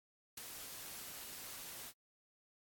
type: noise with ADSR envelope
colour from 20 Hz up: white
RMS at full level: -44 dBFS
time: 0.37-1.93 s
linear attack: 6 ms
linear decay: 10 ms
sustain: -5 dB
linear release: 52 ms
effects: AAC 64 kbps